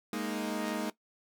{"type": "chord", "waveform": "sawtooth", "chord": "Ab suspended second", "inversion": "none", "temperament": "equal", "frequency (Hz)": [207.7, 233.1, 311.1], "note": ["Ab3", "Bb3", "Eb4"], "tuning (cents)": [0, 0, 0], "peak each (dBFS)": -33, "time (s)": [0.13, 0.9], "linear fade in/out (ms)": 2, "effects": ["noise-tail reverb RT60 0.1 s tail -17 dB re dry"]}